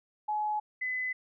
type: tone pair in turn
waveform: sine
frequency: 847 / 2015 Hz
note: G#5 / B6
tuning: +34 / +34 cents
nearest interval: octave + minor third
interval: 1500 cents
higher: second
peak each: -28 / -30 dBFS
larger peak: first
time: 0.28-0.6 / 0.81-1.13 s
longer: neither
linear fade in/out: 10 ms
effects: none